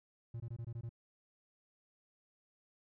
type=tone bursts; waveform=triangle; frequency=116.54 Hz; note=A#2; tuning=in tune; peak=-38 dBFS; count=7; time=0.34-0.893 s; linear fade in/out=5 ms; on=61 ms; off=21 ms; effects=none